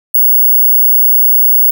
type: tone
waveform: sine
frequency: 15690 Hz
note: B9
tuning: 13 cents flat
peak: -5 dBFS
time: 0.14-1.71 s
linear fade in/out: 10 ms
effects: none